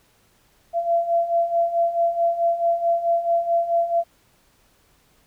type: beating tone pair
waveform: sine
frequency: 677 / 681.6 Hz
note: E5 / F5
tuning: +46 / -42 cents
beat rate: 4.6 Hz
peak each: -24 / -19 dBFS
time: 0.73-4.04 s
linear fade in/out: 50 ms
effects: pink hiss -60 dBFS RMS until 5.26 s